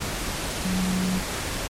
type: tone in noise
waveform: sine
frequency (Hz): 184.9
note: F#3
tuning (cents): -1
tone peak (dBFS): -23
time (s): 0.64-1.2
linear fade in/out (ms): 20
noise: pink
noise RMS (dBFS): -29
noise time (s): 0-1.68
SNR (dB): +3
effects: low-pass 11000 Hz 12 dB/octave + MP3 64 kbps